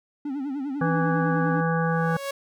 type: tone with vibrato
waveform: triangle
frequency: 277.2 Hz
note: C#4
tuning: in tune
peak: -25 dBFS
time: 0.25-1.61 s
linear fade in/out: 5 ms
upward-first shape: sine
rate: 10 Hz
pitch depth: 120 cents each way
type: harmonic tone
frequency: 164.81 Hz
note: E3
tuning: in tune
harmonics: 1 / 3 / 5 / 7 / 9 / 10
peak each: -23 / -28 / -30 / -31 / -33 / -33 dBFS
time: 0.81-2.17 s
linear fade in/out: 5 ms
type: tone with exponential growth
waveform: sawtooth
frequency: 554.4 Hz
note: C#5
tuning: in tune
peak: -22 dBFS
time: 1.8-2.31 s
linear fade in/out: 5 ms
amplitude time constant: 110 ms
effects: none